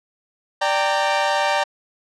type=chord; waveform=sawtooth; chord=G minor; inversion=second; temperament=equal with one note detuned; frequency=587.3 / 784 / 919.5 Hz; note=D5 / G5 / Bb5; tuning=0 / 0 / -24 cents; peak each=-18 dBFS; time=0.61-1.64 s; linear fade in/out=10 ms; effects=low-pass 5000 Hz 12 dB/octave